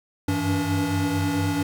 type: tone cluster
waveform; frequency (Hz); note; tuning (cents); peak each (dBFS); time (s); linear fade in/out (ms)
square; 94.1 / 98.4 / 162.8 / 286.1; F#2 / G2 / E3 / D4; +30 / +7 / -21 / -45; -30 / -29 / -31 / -25; 0.28-1.63; 5
effects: 9-bit